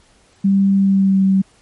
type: tone with pitch glide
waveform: sine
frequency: 196 to 192.3 Hz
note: G3 to G3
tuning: 0 to -33 cents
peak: -10 dBFS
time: 0.44-1.42 s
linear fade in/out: 10 ms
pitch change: -33 cents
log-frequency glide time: 0.75-1.24 s
effects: pink hiss -53 dBFS RMS until 1.61 s + MP3 48 kbps